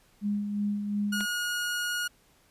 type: tone with tremolo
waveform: sine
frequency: 205.5 Hz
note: G#3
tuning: 18 cents flat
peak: -25 dBFS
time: 0.21-1.26 s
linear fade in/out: 50 ms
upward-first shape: sine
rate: 2.8 Hz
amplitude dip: 45%
type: tone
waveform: sawtooth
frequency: 1441 Hz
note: F#6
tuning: 46 cents flat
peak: -25 dBFS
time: 1.12-2.08 s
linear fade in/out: 10 ms
type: clicks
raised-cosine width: 0.3 ms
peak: -23 dBFS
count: 2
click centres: 1.206 / 1.209 s
effects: pink hiss -63 dBFS RMS until 2.5 s + resampled to 32000 Hz